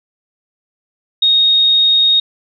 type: tone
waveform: sine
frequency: 3729 Hz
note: A#7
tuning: in tune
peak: -8 dBFS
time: 1.22-2.2 s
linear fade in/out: 5 ms
effects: none